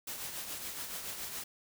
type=noise with tremolo; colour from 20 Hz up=white; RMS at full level=-39 dBFS; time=0.07-1.44 s; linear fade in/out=5 ms; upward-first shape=triangle; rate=7.1 Hz; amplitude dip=50%; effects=none